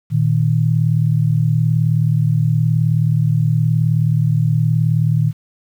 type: tone pair together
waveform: sine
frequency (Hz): 116.54 / 155.56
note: A#2 / D#3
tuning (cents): 0 / 0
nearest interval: perfect fourth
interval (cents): 500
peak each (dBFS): -15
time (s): 0.1-5.33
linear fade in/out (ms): 50
effects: 8-bit